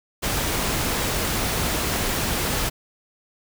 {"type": "noise", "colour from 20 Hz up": "pink", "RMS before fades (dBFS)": -24, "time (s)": [0.22, 2.7], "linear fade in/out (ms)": 20, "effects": []}